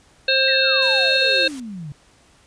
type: harmonic tone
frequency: 531 Hz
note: C5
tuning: 25 cents sharp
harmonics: 1 / 3 / 5 / 7 / 8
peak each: -21 / -21 / -21 / -21 / -21 dBFS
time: 0.28-1.48 s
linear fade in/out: 5 ms
type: exponential sweep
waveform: sine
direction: down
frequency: 1975.5 to 138.59 Hz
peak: -29 dBFS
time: 0.48-1.92 s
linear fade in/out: 0 ms
type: noise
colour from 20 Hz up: white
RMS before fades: -39 dBFS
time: 0.82-1.6 s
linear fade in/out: 2 ms
effects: pink hiss -54 dBFS RMS until 2.46 s + resampled to 22050 Hz